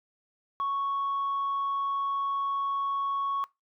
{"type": "tone", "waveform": "sine", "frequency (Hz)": 1108.7, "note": "C#6", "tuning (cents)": 0, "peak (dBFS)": -25, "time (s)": [0.6, 3.44], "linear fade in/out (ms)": 0, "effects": ["noise-tail reverb RT60 0.2 s tail -22 dB re dry", "tanh soft clip ceiling -24 dBFS"]}